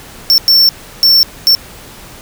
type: tone bursts at uneven times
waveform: square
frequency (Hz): 5420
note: E8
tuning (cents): +47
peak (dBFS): -5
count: 4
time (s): 0.3-0.38 / 0.48-0.69 / 1.03-1.23 / 1.47-1.55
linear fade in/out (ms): 0
effects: pink hiss -34 dBFS RMS until 2.21 s